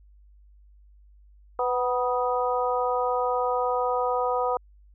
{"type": "harmonic tone with a mistuned harmonic", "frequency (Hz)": 249.1, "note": "B3", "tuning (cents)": 15, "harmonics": [2, 3, 4, 5], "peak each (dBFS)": [-26, -28, -29, -30], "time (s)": [1.59, 4.57], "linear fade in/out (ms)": 2, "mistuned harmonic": 4, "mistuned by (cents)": -39, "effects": ["added 50 Hz sine -51 dBFS peak until 4.94 s"]}